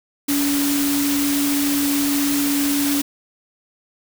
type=tone in noise; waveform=sine; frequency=284.1 Hz; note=C#4; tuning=43 cents sharp; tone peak=-18 dBFS; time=0.28-3.02 s; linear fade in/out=10 ms; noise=white; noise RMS=-24 dBFS; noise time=0.28-3.02 s; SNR=+3 dB; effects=none